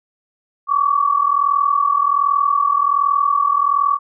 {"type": "tone pair together", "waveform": "sine", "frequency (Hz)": [1117, 1158.3], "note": ["C#6", "D6"], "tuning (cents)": [13, -24], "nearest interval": "minor second", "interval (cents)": 63, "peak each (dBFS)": -16, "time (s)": [0.67, 3.99], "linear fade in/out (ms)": 50, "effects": []}